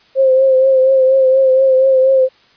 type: tone with vibrato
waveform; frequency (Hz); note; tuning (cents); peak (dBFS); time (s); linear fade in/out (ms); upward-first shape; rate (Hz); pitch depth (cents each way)
sine; 527; C5; +12; -7; 0.15-2.29; 50; triangle; 4.2; 38
effects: white hiss -50 dBFS RMS until 2.56 s + resampled to 11025 Hz